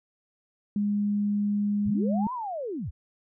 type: tone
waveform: sine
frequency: 205.4 Hz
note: G#3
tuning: 19 cents flat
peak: -23 dBFS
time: 0.76-2.27 s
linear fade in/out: 2 ms
type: linear two-way sweep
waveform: sine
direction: up then down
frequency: 48.17 to 1038 to 48.17 Hz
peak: -30 dBFS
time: 1.85-2.91 s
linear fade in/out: 20 ms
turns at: 2.33 s
effects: none